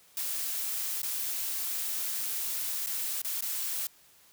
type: noise with dropouts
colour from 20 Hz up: blue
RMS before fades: -33 dBFS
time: 0.17-3.87 s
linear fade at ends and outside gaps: 1 ms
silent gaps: 1.018-1.031 / 2.862-2.87 / 3.217-3.247 / 3.408-3.423 s
effects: white hiss -60 dBFS RMS until 4.32 s